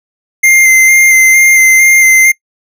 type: tone with vibrato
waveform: square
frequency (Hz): 2093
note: C7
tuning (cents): 0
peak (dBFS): -4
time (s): 0.43-2.32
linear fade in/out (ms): 10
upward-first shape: square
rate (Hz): 2.2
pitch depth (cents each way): 14
effects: noise-tail reverb RT60 0.1 s tail -24 dB re dry